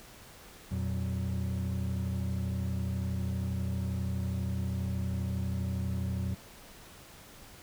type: tone cluster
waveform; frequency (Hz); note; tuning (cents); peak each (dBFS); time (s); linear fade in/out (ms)
triangle; 86 / 118.4 / 188.2; F2 / A#2 / F#3; -26 / +27 / +30; -30 / -32 / -33; 0.71-6.35; 10
effects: tanh soft clip ceiling -24 dBFS + pink hiss -52 dBFS RMS until 7.62 s